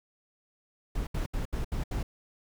brown noise bursts, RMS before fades -31 dBFS, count 6, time 0.95-2.03 s, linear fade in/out 5 ms, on 120 ms, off 72 ms, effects none

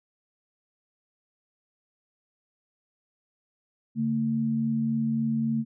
sine tone pair together, 142.31 / 225.9 Hz, C#3 / A3, +46 / +46 cents, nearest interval minor sixth, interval 800 cents, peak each -31 / -24 dBFS, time 3.95-5.65 s, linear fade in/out 50 ms, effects none

